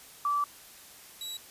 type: tone pair in turn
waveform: sine / sawtooth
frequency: 1160 / 3893 Hz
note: D6 / B7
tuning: -22 / -26 cents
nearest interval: octave + major sixth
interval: 2096 cents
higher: second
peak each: -25 / -33 dBFS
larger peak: first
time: 0.25-0.44 / 1.21-1.37 s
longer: first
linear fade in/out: 2 ms
effects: white hiss -51 dBFS RMS until 1.5 s + resampled to 32000 Hz